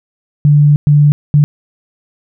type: tone bursts at uneven times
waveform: sine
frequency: 146.83 Hz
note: D3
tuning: in tune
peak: -4 dBFS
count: 3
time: 0.45-0.76 / 0.87-1.12 / 1.34-1.44 s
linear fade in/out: 0 ms
effects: none